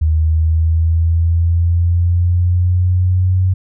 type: linear sweep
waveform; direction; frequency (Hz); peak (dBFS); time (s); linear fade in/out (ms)
sine; up; 78.1 to 93.2; -10; 0.01-3.54; 10
effects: none